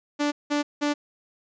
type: tone bursts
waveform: sawtooth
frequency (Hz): 292.5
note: D4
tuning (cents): -7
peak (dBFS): -18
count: 3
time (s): 0.19-0.94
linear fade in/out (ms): 20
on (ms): 130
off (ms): 180
effects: resampled to 16000 Hz